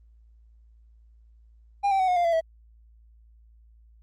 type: tone with pitch steps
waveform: triangle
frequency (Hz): 804 / 776.2 / 749.3 / 723.4 / 698.3 / 674.1 / 650.8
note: G5 / G5 / F#5 / F#5 / F5 / E5 / E5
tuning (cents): +44 / -17 / +22 / -39 / 0 / +39 / -22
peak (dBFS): -18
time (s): 1.83-2.411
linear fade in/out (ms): 20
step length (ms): 83
effects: added 56 Hz sine -52 dBFS peak until 4.02 s + Opus 24 kbps